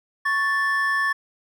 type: tone pair together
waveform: triangle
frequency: 1108.7 / 1760 Hz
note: C#6 / A6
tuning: 0 / 0 cents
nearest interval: minor sixth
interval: 800 cents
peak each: -23 / -19 dBFS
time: 0.25-1.13 s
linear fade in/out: 10 ms
effects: none